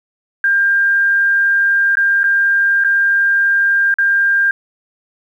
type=tone with dropouts; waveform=sine; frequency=1598 Hz; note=G6; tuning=33 cents sharp; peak=-10 dBFS; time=0.44-4.51 s; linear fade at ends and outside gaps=2 ms; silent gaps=1.954-1.97 / 2.233-2.24 / 2.839-2.846 / 3.941-3.985 s; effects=8-bit